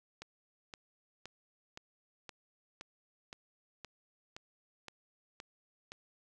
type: click train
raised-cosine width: 0.2 ms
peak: -28 dBFS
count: 12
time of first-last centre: 0.22-5.919 s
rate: 1.93 Hz
effects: none